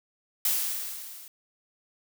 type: noise with level ramp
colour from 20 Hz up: blue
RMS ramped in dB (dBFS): -24 to -47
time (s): 0.45-1.28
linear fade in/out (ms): 2
effects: none